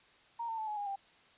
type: tone with pitch steps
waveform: sine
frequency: 932.3 / 902.1 / 872.9 / 844.6 / 817.3 / 790.8 Hz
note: A#5 / A5 / A5 / G#5 / G#5 / G5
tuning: 0 / +43 / -14 / +29 / -28 / +15 cents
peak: -35 dBFS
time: 0.39-0.96 s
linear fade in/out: 10 ms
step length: 95 ms
effects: white hiss -63 dBFS RMS until 1.37 s + resampled to 8000 Hz